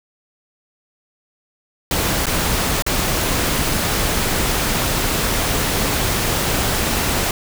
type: noise with dropouts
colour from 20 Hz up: pink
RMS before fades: -19 dBFS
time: 1.91-7.31 s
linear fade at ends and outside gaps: 2 ms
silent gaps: 2.258-2.267 / 2.823-2.864 s
effects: none